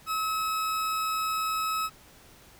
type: tone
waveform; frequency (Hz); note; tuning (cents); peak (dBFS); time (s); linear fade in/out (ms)
40% pulse; 1287; E6; -42; -26; 0.06-1.9; 50
effects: pink hiss -54 dBFS RMS until 2.59 s